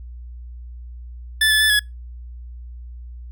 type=tone with pitch steps; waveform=25% pulse; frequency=1749 / 1730 / 1744 / 1688 Hz; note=A6 / A6 / A6 / G#6; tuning=-11 / -30 / -16 / +28 cents; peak=-10 dBFS; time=1.41-1.794 s; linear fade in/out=5 ms; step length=96 ms; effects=noise-tail reverb RT60 0.2 s tail -26 dB re dry + added 60 Hz sine -33 dBFS peak until 3.31 s